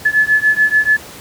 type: beating tone pair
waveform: sine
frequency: 1720 / 1726.9 Hz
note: A6 / A6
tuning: -40 / -33 cents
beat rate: 6.9 Hz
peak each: -13 dBFS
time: 0.05-0.97 s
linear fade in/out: 10 ms
effects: pink hiss -34 dBFS RMS until 1.2 s + high-pass 80 Hz 12 dB/octave